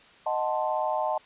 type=chord; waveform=sine; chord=D# diminished seventh; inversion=none; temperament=equal; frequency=622.3 / 740 / 880 / 1046.5 Hz; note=D#5 / F#5 / A5 / C6; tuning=0 / 0 / 0 / 0 cents; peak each=-29 / -31 / -29 / -34 dBFS; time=0.26-1.18 s; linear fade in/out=5 ms; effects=white hiss -54 dBFS RMS until 1.25 s + resampled to 8000 Hz